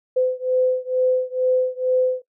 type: beating tone pair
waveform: sine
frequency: 509 / 511.2 Hz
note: C5 / C5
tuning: -48 / -40 cents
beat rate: 2.2 Hz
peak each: -20 / -21 dBFS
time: 0.16-2.22 s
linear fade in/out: 10 ms
effects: noise-tail reverb RT60 0.1 s tail -19 dB re dry